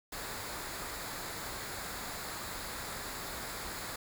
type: noise with comb filter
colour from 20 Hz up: pink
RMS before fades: -41 dBFS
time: 0.12-3.96 s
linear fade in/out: 5 ms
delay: 0.34 ms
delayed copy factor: -0.5
effects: none